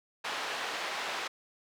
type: band-pass noise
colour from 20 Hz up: pink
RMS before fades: -36 dBFS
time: 0.24-1.28 s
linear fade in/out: 10 ms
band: 710 to 4000 Hz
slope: 12 dB/octave
effects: none